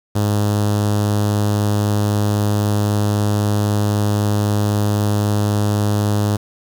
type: tone with notch filter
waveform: sawtooth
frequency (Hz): 103.83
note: G#2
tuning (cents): 0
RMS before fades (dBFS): -17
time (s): 0.15-6.37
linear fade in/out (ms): 10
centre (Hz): 2200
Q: 0.93
effects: 7-bit